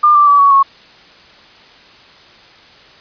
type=tone with pitch steps; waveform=sine; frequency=1200 / 1173.9 / 1148.5 / 1123.5 / 1099.1 Hz; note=D6 / D6 / D6 / C#6 / C#6; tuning=+37 / -1 / -39 / +23 / -15 cents; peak=-5 dBFS; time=0.03-0.63 s; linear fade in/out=10 ms; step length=120 ms; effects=white hiss -42 dBFS RMS until 3 s + resampled to 11025 Hz